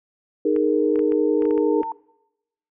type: chord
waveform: sine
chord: D# suspended fourth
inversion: none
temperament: equal with one note detuned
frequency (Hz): 308.4 / 415.3 / 466.2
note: D#4 / G#4 / A#4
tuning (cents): -15 / 0 / 0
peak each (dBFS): -21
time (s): 0.45-1.82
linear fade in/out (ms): 5
type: clicks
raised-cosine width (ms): 0.5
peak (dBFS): -23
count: 9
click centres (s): 0.563 / 0.958 / 0.992 / 1.121 / 1.422 / 1.454 / 1.509 / 1.578 / 1.832
type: tone with exponential growth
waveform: sine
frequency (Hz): 900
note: A5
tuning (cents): +39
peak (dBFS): -24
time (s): 0.63-1.92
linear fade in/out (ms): 2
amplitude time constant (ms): 280
effects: noise-tail reverb RT60 0.9 s tail -23 dB re dry